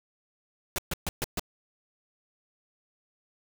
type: noise bursts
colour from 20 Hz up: pink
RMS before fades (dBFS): -30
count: 5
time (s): 0.76-1.395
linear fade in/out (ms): 0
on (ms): 23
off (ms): 130
effects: none